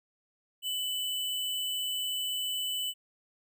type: tone with sample-and-hold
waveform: sine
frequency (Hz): 2992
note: F#7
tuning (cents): +19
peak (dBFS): -30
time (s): 0.62-2.94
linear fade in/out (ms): 50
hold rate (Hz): 11025
effects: none